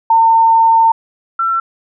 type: tone pair in turn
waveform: sine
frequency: 906 / 1347.3 Hz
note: A#5 / E6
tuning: -50 / +37 cents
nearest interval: perfect fifth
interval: 687 cents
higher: second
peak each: -6 / -12 dBFS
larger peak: first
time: 0.1-0.92 / 1.39-1.6 s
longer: first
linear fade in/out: 5 ms
effects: none